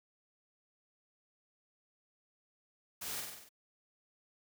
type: noise with echo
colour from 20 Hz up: white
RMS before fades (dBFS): -42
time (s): 3.01-3.21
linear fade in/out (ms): 10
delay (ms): 47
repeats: 6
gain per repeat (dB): -3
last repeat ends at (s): 3.492
effects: none